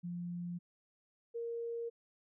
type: tone pair in turn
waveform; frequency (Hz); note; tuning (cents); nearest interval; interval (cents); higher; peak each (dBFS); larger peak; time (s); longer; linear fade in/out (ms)
sine; 174.61 / 466.2; F3 / A#4; 0 / 0; octave + perfect fourth; 1700; second; -38 / -37; second; 0.03-0.59 / 1.34-1.9; neither; 20
effects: none